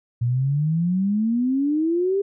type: exponential sweep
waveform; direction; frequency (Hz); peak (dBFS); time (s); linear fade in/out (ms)
sine; up; 116.54 to 405; -18; 0.21-2.22; 10
effects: none